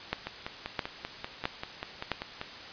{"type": "two click trains", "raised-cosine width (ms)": 0.3, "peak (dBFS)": [-12, -18], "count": [4, 12], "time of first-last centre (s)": [[0.13, 2.117], [0.27, 2.414]], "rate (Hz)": [1.51, 5.13], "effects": ["white hiss -44 dBFS RMS until 2.72 s", "resampled to 11025 Hz"]}